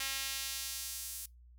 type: tone with high-pass filter sweep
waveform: sawtooth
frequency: 270 Hz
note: C#4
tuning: 45 cents flat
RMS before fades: -40 dBFS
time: 0-1.26 s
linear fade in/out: 5 ms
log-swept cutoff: 2400 to 8600 Hz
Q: 0.8
effects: noise-tail reverb RT60 0.2 s tail -23 dB re dry + added 60 Hz sine -55 dBFS peak until 1.58 s